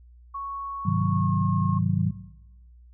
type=tone with pitch glide; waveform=sine; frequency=1108.7 to 1081.5 Hz; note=C#6 to C#6; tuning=0 to -43 cents; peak=-30 dBFS; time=0.34-1.79 s; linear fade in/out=10 ms; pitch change=-43 cents; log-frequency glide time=1.07-1.32 s
type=chord; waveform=sine; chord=Ab dominant seventh; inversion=none; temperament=equal with one note detuned; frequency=102.22 / 130.81 / 155.56 / 185 Hz; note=Ab2 / C3 / Eb3 / Gb3; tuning=-27 / 0 / 0 / 0 cents; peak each=-26 / -29 / -26 / -25 dBFS; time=0.85-2.11 s; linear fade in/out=10 ms
effects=noise-tail reverb RT60 1.0 s tail -17 dB re dry + added 60 Hz sine -48 dBFS peak until 2.93 s